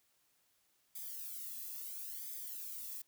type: noise with flanger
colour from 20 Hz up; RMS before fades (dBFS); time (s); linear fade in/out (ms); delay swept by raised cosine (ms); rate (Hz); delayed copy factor
violet; -45; 0.95-3.02; 5; 0.71 to 1.35; 0.73; -0.95
effects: white hiss -75 dBFS RMS until 3.07 s